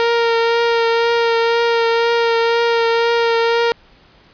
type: tone with vibrato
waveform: sawtooth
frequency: 464.1 Hz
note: A#4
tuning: 8 cents flat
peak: -9 dBFS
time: 0-3.72 s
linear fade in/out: 0 ms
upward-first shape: triangle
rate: 2 Hz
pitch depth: 19 cents each way
effects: pink hiss -49 dBFS RMS until 4.33 s + resampled to 11025 Hz